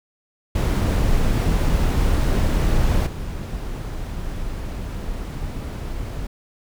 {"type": "noise with level steps", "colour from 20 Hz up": "brown", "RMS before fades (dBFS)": [-18, -28], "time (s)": [0.55, 6.27], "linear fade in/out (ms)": 5, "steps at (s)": 3.06, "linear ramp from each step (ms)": 10, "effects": []}